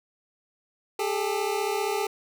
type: tone pair together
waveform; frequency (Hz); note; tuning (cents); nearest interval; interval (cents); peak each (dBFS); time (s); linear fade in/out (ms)
25% pulse; 399.2 / 434.4; G4 / A4; +32 / -22; minor second; 146; -24 / -25; 0.99-2.07; 5
effects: none